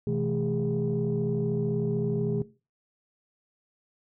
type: tone cluster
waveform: sine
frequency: 126.6 / 162.5 / 215.7 / 409.2 Hz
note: B2 / E3 / A3 / G#4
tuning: +43 / -24 / -34 / -26 cents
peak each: -30 dBFS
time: 0.07-2.42 s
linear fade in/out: 2 ms
effects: noise-tail reverb RT60 0.3 s tail -17 dB re dry + tanh soft clip ceiling -18 dBFS